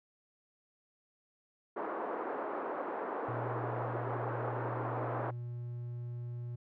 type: band-pass noise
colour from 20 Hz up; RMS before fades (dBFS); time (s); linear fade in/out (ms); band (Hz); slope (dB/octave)
pink; -38; 1.76-5.31; 10; 330 to 1300; 24
type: tone with pitch glide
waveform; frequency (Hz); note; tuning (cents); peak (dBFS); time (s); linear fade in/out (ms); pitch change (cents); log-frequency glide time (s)
triangle; 119.3 to 120.27; A#2 to B2; +41 to -45; -36; 3.28-6.56; 10; +14; 4.29-5.25
effects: none